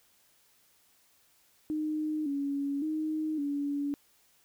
sine tone with pitch steps, 307.4 / 281.1 / 311.1 / 285.5 Hz, D#4 / C#4 / D#4 / D4, -21 / +24 / 0 / -49 cents, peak -29 dBFS, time 1.7-3.94 s, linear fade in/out 0 ms, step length 560 ms, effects white hiss -66 dBFS RMS until 4.44 s

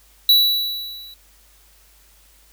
square tone with level ramp, 3932 Hz, B7, 8 cents flat, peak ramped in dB -9 to -39 dBFS, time 0.29-1.14 s, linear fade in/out 2 ms, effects added 50 Hz sine -54 dBFS peak until 2.52 s + white hiss -54 dBFS RMS until 2.52 s

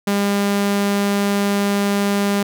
sawtooth tone, 201.4 Hz, G3, 47 cents sharp, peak -12 dBFS, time 0.07-2.43 s, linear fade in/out 5 ms, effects none

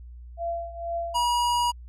sine tone with tremolo, 680 Hz, F5, 46 cents flat, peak -25 dBFS, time 0.37-1.26 s, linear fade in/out 50 ms, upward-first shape triangle, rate 2.1 Hz, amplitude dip 85%
square tone, 962 Hz, B5, 46 cents flat, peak -22 dBFS, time 1.14-1.72 s, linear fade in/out 20 ms
effects added 60 Hz sine -40 dBFS peak until 1.88 s + low-pass 11000 Hz 12 dB/octave

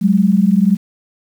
sine tone pair together, 187.05 / 207.9 Hz, F#3 / G#3, +19 / +2 cents, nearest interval major second, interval 183 cents, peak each -12 dBFS, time 0.01-0.77 s, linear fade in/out 20 ms, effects 7-bit

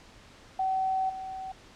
sine tone with level steps, 760 Hz, F#5, 46 cents sharp, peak -25 / -35 dBFS, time 0.59-1.52 s, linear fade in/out 5 ms, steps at 1.09 s, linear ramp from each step 10 ms, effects pink hiss -53 dBFS RMS until 1.75 s + low-pass 6000 Hz 12 dB/octave

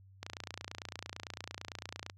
click train, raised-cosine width 0.2 ms, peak -23 dBFS, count 55, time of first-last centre 0.23-2.099 s, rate 28.9 Hz, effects added 96 Hz sine -56 dBFS peak until 2.17 s

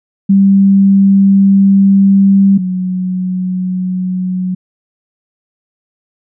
sine tone pair in turn, 196 / 183.89 Hz, G3 / F#3, 0 / -10 cents, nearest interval minor second, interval 110 cents, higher first, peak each -4 / -13 dBFS, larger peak first, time 0.29-2.58 / 2.58-4.55 s, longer first, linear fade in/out 10 ms, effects none

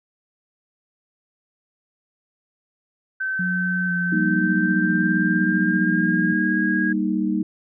sine tone with pitch glide, 1539 to 1640 Hz, G6 to G#6, -32 to -22 cents, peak -22 dBFS, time 3.2-6.93 s, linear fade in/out 10 ms, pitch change +110 cents, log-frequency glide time 4.03-6.56 s
sine tone with vibrato, 178.7 Hz, F3, 40 cents sharp, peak -23 dBFS, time 3.39-6.33 s, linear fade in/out 5 ms, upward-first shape square, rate 1 Hz, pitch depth 22 cents each way
sine chord, Eb major, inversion first, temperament equal, 196 / 233.1 / 311.1 Hz, G3 / Bb3 / Eb4, 0 / 0 / 0 cents, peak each -23 / -25 / -23 dBFS, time 4.12-7.43 s, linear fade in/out 5 ms
effects none

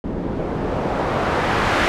white noise with low-pass filter sweep, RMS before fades -21 dBFS, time 0.04-1.88 s, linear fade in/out 0 ms, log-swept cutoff 310 to 1800 Hz, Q 0.8, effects none

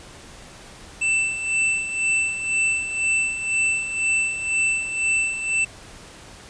square tone with tremolo, 2662 Hz, E7, 16 cents sharp, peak -18 dBFS, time 1.01-5.65 s, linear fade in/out 10 ms, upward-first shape sine, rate 2 Hz, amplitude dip 65%, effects pink hiss -43 dBFS RMS until 6.49 s + resampled to 22050 Hz

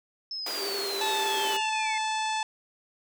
sine linear sweep, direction down, 5274 to 2103 Hz, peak -32 dBFS, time 0.31-1.98 s, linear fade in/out 2 ms
pink high-pass noise, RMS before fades -36 dBFS, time 0.46-1.57 s, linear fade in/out 5 ms, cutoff 330 Hz, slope 24 dB/octave
sine tone with vibrato, 397.4 Hz, G4, 24 cents sharp, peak -34 dBFS, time 0.57-1.61 s, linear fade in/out 50 ms, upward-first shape square, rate 12 Hz, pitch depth 29 cents each way
harmonic tone, 872 Hz, A5, 16 cents flat, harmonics 1 / 2 / 3 / 4 / 5 / 6 / 7 / 8 / 9 / 10, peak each -28 / -37 / -36 / -37 / -42 / -44 / -44 / -48 / -44 / -49 dBFS, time 1.01-2.43 s, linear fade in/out 2 ms
effects none

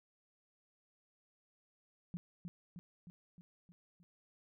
sine tone with echo, 174.8 Hz, F3, 2 cents sharp, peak -38 dBFS, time 2.14-2.17 s, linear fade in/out 0 ms, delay 310 ms, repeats 6, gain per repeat -4 dB, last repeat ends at 4.03 s, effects none

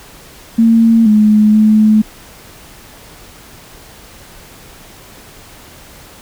sine tone with pitch steps, 227.7 / 212.6 / 215.3 Hz, A#3 / G#3 / A3, -40 / +41 / -37 cents, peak -5 dBFS, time 0.58-2.02 s, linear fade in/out 10 ms, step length 480 ms, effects pink hiss -38 dBFS RMS until 6.21 s

